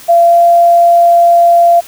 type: tone with pitch glide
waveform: sine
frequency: 683 to 687.4 Hz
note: F5 to F5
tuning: -39 to -28 cents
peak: -3 dBFS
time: 0.08-1.81 s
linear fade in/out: 20 ms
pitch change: +11 cents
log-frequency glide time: 0.26-0.39 s
effects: white hiss -34 dBFS RMS until 1.87 s